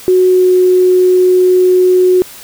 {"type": "tone with pitch glide", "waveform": "sine", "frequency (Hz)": [368.5, 366.2], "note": ["F#4", "F#4"], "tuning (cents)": [-7, -18], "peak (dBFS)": -5, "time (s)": [0.08, 2.22], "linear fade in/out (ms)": 0, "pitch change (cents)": -11, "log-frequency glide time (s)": [0.29, 0.52], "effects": ["white hiss -33 dBFS RMS until 2.43 s"]}